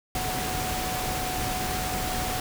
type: tone in noise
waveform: sine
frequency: 740 Hz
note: F#5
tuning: in tune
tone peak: -32 dBFS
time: 0.15-2.4 s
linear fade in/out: 2 ms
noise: pink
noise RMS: -30 dBFS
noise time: 0.15-2.4 s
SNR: -5 dB
effects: none